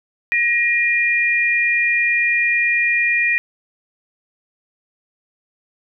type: tone pair together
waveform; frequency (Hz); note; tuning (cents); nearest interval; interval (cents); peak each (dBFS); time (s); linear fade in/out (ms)
sine; 1891 / 2420; A#6 / D#7; +24 / -49; major third; 427; -17; 0.32-3.38; 0
effects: none